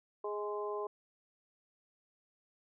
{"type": "harmonic tone with a mistuned harmonic", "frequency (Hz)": 207.7, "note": "G#3", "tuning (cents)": 0, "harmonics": [2, 3, 4, 5], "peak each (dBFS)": [-37, -44, -46, -42], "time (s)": [0.24, 0.87], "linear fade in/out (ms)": 5, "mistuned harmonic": 3, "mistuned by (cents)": 18, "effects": []}